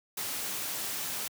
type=noise; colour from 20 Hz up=white; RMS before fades=-35 dBFS; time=0.17-1.28 s; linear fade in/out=5 ms; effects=high-pass 100 Hz 12 dB/octave